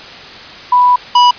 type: tone pair in turn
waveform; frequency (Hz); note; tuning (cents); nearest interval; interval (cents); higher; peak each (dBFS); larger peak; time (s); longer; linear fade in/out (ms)
sine / square; 987.8 / 979.8; B5 / B5; 0 / -14; unison; 14; first; -5; neither; 0.72-0.96 / 1.15-1.31; first; 5
effects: white hiss -31 dBFS RMS until 1.38 s + resampled to 11025 Hz